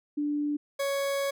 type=tone pair in turn; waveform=sine / 40% pulse; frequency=293.7 / 556 Hz; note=D4 / C#5; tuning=0 / +5 cents; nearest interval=major seventh; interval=1105 cents; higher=second; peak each=-26 dBFS; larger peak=neither; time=0.17-0.57 / 0.79-1.31 s; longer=second; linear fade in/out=10 ms; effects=none